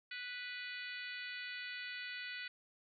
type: harmonic tone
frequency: 493.4 Hz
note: B4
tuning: 2 cents flat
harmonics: 3 / 4 / 5 / 6 / 7 / 8 / 9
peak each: -48 / -47 / -49 / -53 / -55 / -54 / -54 dBFS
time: 0.11-2.48 s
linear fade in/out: 5 ms
effects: none